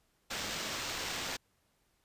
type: noise with sample-and-hold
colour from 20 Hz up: white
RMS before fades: -38 dBFS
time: 0.3-1.37 s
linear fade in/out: 10 ms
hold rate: 11025 Hz
effects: pink hiss -74 dBFS RMS until 2.04 s + resampled to 32000 Hz